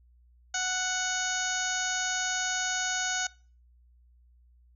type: harmonic tone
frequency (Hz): 740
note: F#5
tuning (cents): 0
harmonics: 1 / 2 / 3 / 4 / 5 / 6 / 7 / 8 / 9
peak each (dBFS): -36 / -32 / -41 / -39 / -40 / -41 / -42 / -39 / -33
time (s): 0.54-3.27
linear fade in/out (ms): 5
effects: noise-tail reverb RT60 0.4 s tail -23 dB re dry + added 60 Hz sine -57 dBFS peak until 4.75 s